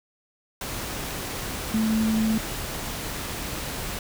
sine tone in noise, 220 Hz, A3, in tune, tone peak -20 dBFS, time 1.74-2.38 s, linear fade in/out 2 ms, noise pink, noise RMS -32 dBFS, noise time 0.61-3.99 s, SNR +9 dB, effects none

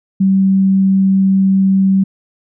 sine tone, 192.5 Hz, G3, 31 cents flat, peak -8 dBFS, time 0.2-2.04 s, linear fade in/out 10 ms, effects none

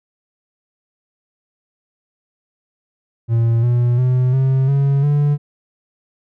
triangle tone with pitch steps, 115.6 / 121.07 / 126.79 / 132.79 / 139.07 / 145.65 Hz, A#2 / B2 / B2 / C3 / C#3 / D3, -14 / -34 / +46 / +26 / +6 / -14 cents, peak -10 dBFS, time 3.28-5.38 s, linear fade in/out 50 ms, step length 350 ms, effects none

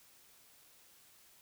silence, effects white hiss -63 dBFS RMS until 1.41 s

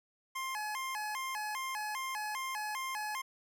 25% pulse tone with vibrato, 946 Hz, A#5, 25 cents sharp, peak -32 dBFS, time 0.35-3.22 s, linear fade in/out 10 ms, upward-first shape square, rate 2.5 Hz, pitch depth 190 cents each way, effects none

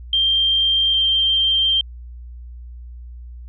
sine tone pair in turn, 3172 / 3157 Hz, G7 / G7, +20 / +12 cents, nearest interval unison, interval 8 cents, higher first, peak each -14 dBFS, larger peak neither, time 0.13-0.94 / 0.94-1.81 s, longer second, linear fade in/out 2 ms, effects added 60 Hz sine -33 dBFS peak until 3.48 s

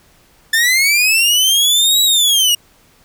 sawtooth linear two-way sweep, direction up then down, 1760 to 3901 to 2834 Hz, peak -7 dBFS, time 0.53-2.55 s, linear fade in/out 5 ms, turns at 2.02 s, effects pink hiss -51 dBFS RMS until 3.04 s

